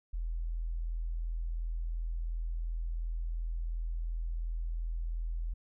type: tone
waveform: sine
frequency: 41.41 Hz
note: E1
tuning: 9 cents sharp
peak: -32 dBFS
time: 0.13-5.54 s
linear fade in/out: 10 ms
effects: none